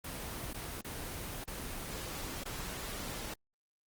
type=noise with dropouts; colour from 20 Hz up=pink; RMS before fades=-41 dBFS; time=0.04-3.34 s; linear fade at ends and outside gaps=5 ms; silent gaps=0.533-0.542 / 0.812-0.845 / 1.442-1.476 / 2.438-2.456 s; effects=Opus 24 kbps